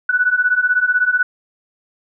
sine beating tone pair, 1473 / 1489 Hz, F#6 / F#6, -8 / +11 cents, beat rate 16 Hz, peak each -17 / -15 dBFS, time 0.09-1.23 s, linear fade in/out 5 ms, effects none

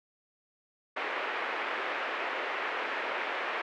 white band-pass noise, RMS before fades -34 dBFS, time 0.96-3.62 s, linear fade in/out 10 ms, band 350 to 2300 Hz, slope 24 dB/octave, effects none

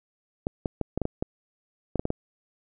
clicks, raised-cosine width 2 ms, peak -13 dBFS, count 11, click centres 0.469 / 0.658 / 0.813 / 0.976 / 1.017 / 1.054 / 1.225 / 1.957 / 1.995 / 2.054 / 2.104 s, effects none

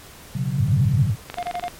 sine chord, B suspended second, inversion none, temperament equal, 123.47 / 138.59 / 185 Hz, B2 / C#3 / F#3, 0 / 0 / 0 cents, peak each -26 / -24 / -28 dBFS, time 0.35-1.1 s, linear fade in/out 5 ms
sine tone with vibrato, 120 Hz, B2, 49 cents flat, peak -16 dBFS, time 0.56-1.16 s, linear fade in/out 50 ms, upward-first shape square, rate 12 Hz, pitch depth 300 cents each way
click train, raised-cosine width 0.3 ms, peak -14 dBFS, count 10, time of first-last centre 1.3-1.681 s, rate 23.6 Hz
triangle tone bursts, 708 Hz, F5, 23 cents sharp, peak -22 dBFS, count 4, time 1.37-1.685 s, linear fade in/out 10 ms, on 63 ms, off 21 ms
effects pink hiss -43 dBFS RMS until 1.79 s + MP3 64 kbps

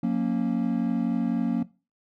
triangle chord, F# major, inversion none, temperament equal with one note detuned, 181.09 / 233.1 / 277.2 Hz, F#3 / A#3 / C#4, -37 / 0 / 0 cents, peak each -25 / -23 / -27 dBFS, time 0.03-1.63 s, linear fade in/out 5 ms, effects noise-tail reverb RT60 0.3 s tail -18 dB re dry

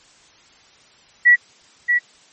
sine tone with echo, 1940 Hz, B6, 31 cents flat, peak -7 dBFS, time 1.25-1.36 s, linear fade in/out 20 ms, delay 630 ms, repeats 1, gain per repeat -6 dB, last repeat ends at 1.99 s, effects white hiss -51 dBFS RMS until 2.32 s + MP3 32 kbps

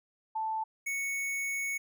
sine / square tone pair in turn, 880 / 2217 Hz, A5 / C#7, 0 / 0 cents, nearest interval octave + major third, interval 1600 cents, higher second, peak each -30 / -32 dBFS, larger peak first, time 0.35-0.64 / 0.86-1.78 s, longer second, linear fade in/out 10 ms, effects none

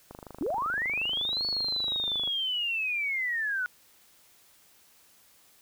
click train, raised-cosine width 1 ms, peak -28 dBFS, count 56, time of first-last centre 0.11-2.275 s, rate 25.4 Hz
sine linear two-way sweep, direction up then down, 243.1 to 4435 to 1442 Hz, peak -27 dBFS, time 0.41-3.66 s, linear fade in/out 0 ms, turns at 1.46 s
effects white hiss -60 dBFS RMS until 5.61 s

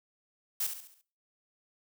blue noise with echo, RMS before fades -31 dBFS, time 0.6-0.67 s, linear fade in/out 5 ms, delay 69 ms, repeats 5, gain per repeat -7 dB, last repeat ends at 1.015 s, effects noise-tail reverb RT60 0.4 s tail -19 dB re dry

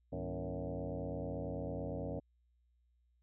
sine tone with frequency modulation, 196 Hz, G3, in tune, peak -37 dBFS, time 0.12-2.2 s, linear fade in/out 10 ms, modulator 89 Hz, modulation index 5.1, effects added 60 Hz sine -70 dBFS peak until 3.22 s

